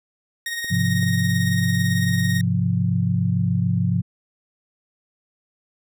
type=tone with tremolo; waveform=sawtooth; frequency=1864.7 Hz; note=A#6; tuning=in tune; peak=-20 dBFS; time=0.46-2.41 s; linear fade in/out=2 ms; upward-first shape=triangle; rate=18 Hz; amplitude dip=50%
type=clicks; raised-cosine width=2 ms; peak=-27 dBFS; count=2; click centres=0.645 / 1.028 s
type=chord; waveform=sine; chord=F minor; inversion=first; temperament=equal; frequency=103.83 / 130.81 / 174.61 Hz; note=Ab2 / C3 / F3; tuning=0 / 0 / 0 cents; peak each=-22 / -23 / -21 dBFS; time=0.7-4.02 s; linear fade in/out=20 ms
effects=none